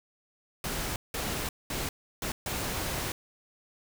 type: noise bursts at uneven times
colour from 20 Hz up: pink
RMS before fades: -33 dBFS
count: 5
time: 0.64-0.96 / 1.14-1.49 / 1.7-1.89 / 2.22-2.32 / 2.46-3.12 s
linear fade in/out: 2 ms
effects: none